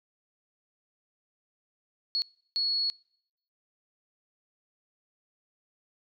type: tone bursts at uneven times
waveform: sine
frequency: 4359 Hz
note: C#8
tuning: 30 cents flat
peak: -25 dBFS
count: 2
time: 2.15-2.22 / 2.56-2.9 s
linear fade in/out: 0 ms
effects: noise-tail reverb RT60 0.7 s tail -26 dB re dry